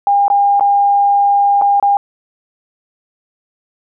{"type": "tone with dropouts", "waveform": "sine", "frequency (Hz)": 806, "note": "G5", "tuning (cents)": 48, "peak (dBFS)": -8, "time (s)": [0.07, 1.97], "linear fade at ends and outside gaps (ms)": 1, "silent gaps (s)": [[0.281, 0.301], [0.597, 0.608], [1.614, 1.62], [1.799, 1.826]], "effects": []}